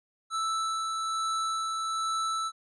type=tone with tremolo; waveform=square; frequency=1318.5 Hz; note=E6; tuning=in tune; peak=-28 dBFS; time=0.3-2.52 s; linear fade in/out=50 ms; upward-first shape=sine; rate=1.2 Hz; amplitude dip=25%; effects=resampled to 22050 Hz